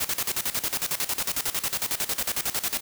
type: noise with tremolo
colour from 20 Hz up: white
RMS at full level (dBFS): -26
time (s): 0-2.81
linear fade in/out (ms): 10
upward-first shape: square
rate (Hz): 11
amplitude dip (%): 80
effects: none